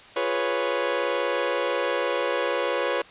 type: chord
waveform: sawtooth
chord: C# dominant seventh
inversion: first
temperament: equal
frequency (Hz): 349.2 / 415.3 / 493.9 / 554.4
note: E#4 / G#4 / B4 / C#5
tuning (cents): 0 / 0 / 0 / 0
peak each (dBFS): -28 / -28 / -23 / -23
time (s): 0.16-3.02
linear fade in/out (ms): 5
effects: white hiss -47 dBFS RMS until 3.1 s + resampled to 8000 Hz